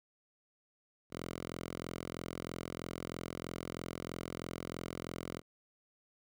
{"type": "tone with high-pass filter", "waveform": "5% pulse", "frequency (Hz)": 43.1, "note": "F1", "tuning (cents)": -22, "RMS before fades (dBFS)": -43, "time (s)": [1.1, 5.42], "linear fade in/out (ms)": 50, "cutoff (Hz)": 89, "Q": 0.64, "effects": []}